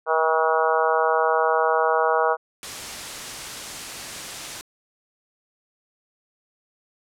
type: harmonic tone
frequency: 160 Hz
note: D#3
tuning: 49 cents sharp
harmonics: 3 / 4 / 5 / 6 / 7 / 8 / 9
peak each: -23 / -24 / -25 / -26 / -26 / -27 / -28 dBFS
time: 0.06-2.37 s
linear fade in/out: 50 ms
type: noise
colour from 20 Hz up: white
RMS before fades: -33 dBFS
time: 2.63-4.61 s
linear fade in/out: 0 ms
effects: low-pass 9000 Hz 12 dB/octave